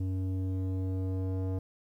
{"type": "tone with low-pass filter sweep", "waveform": "square", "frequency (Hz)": 93.9, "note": "F#2", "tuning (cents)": 26, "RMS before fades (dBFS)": -32, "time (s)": [0, 1.59], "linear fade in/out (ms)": 5, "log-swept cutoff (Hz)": [270, 560], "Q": 1.2, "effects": ["11-bit"]}